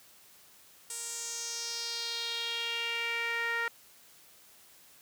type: tone with band-pass filter sweep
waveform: sawtooth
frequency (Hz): 465.6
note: A#4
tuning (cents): -2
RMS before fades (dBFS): -35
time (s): 0.9-3.68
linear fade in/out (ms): 2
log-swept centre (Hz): 8500 to 1700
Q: 3.4
effects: white hiss -58 dBFS RMS until 5.01 s + high-pass 60 Hz 12 dB/octave